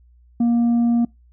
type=tone with tanh clipping; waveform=sine; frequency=235.9 Hz; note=A#3; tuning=21 cents sharp; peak=-15 dBFS; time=0.4-1.05 s; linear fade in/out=5 ms; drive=3 dB; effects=noise-tail reverb RT60 0.2 s tail -24 dB re dry + added 60 Hz sine -49 dBFS peak until 1.32 s